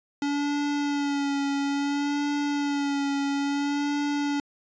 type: tone with vibrato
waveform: square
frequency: 284.7 Hz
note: C#4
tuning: 46 cents sharp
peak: -25 dBFS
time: 0.22-4.4 s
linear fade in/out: 2 ms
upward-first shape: sine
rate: 0.59 Hz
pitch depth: 29 cents each way
effects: resampled to 16000 Hz